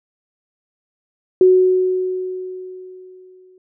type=tone with exponential decay; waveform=sine; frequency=370 Hz; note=F#4; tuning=in tune; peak=-6 dBFS; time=1.41-3.58 s; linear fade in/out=2 ms; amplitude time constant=470 ms; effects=none